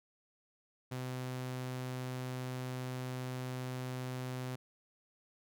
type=tone; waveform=sawtooth; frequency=127.5 Hz; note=C3; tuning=44 cents flat; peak=-34 dBFS; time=0.91-4.56 s; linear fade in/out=10 ms; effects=none